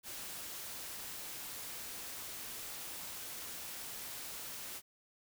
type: noise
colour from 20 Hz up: white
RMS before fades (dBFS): -45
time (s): 0.03-4.82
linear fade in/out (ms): 50
effects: none